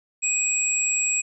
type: tone cluster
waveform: sine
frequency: 2499 / 7430 / 7700 Hz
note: D#7 / A#8 / B8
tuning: +7 / -7 / -45 cents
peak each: -26 / -27 / -23 dBFS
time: 0.22-1.22 s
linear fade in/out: 20 ms
effects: none